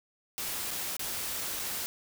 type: noise with dropouts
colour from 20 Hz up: white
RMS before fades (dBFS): -35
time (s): 0.38-1.86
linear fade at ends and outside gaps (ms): 0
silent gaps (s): 0.707-0.712 / 0.967-0.994 / 1.593-1.597
effects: none